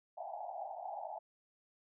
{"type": "band-pass noise", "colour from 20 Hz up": "pink", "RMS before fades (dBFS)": -44, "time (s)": [0.17, 1.19], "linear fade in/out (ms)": 10, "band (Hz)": [640, 860], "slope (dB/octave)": 96, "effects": []}